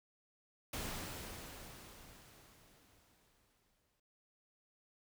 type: noise with exponential decay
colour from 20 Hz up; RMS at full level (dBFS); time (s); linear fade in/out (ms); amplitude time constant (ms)
pink; -41; 0.73-4; 5; 710
effects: none